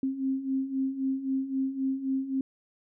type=beating tone pair; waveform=sine; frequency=264.1 / 267.9 Hz; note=C4 / C4; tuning=+16 / +41 cents; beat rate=3.8 Hz; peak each=-33 / -28 dBFS; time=0.03-2.41 s; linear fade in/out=2 ms; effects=none